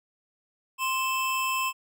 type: tone pair together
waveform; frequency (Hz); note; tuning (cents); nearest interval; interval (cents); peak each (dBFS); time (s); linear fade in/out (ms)
square; 1046.5 / 2631; C6 / E7; 0 / -4; octave + major third; 1596; -28 / -30; 0.78-1.73; 50
effects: none